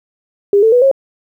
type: tone with pitch steps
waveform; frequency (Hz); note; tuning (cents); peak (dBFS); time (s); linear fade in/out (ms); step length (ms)
sine; 403.6 / 445.2 / 491.2 / 541.9; G#4 / A4 / B4 / C#5; -49 / +20 / -9 / -39; -6; 0.53-0.914; 2; 96
effects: 8-bit